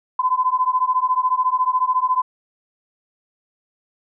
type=beating tone pair; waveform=sine; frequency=1010 / 1024 Hz; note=B5 / C6; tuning=+39 / -38 cents; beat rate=14 Hz; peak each=-19 dBFS; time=0.19-2.22 s; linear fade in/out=5 ms; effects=none